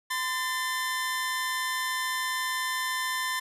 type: tone pair together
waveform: sawtooth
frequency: 1027 / 1781 Hz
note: C6 / A6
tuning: -33 / +21 cents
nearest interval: minor seventh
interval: 954 cents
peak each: -27 dBFS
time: 0.1-3.4 s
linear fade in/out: 10 ms
effects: resampled to 32000 Hz